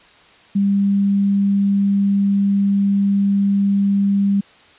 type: tone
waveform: sine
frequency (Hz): 199.1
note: G3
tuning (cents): +27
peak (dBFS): -13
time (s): 0.55-4.41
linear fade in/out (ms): 10
effects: white hiss -48 dBFS RMS until 4.78 s + resampled to 8000 Hz